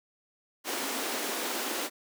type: high-pass noise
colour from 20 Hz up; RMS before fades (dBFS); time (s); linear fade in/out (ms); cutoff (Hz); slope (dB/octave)
pink; -33; 0.64-1.9; 50; 240; 48
effects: none